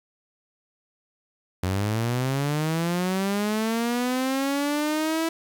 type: linear sweep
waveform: sawtooth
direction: up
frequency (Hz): 89.4 to 329.6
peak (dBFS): -19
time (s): 1.63-5.29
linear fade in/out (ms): 5
effects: 9-bit